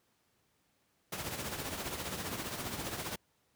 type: noise with tremolo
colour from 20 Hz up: pink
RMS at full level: -36 dBFS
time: 1.12-3.16 s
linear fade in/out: 5 ms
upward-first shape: triangle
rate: 15 Hz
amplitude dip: 60%
effects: pink hiss -74 dBFS RMS until 3.55 s + high-pass 80 Hz 12 dB/octave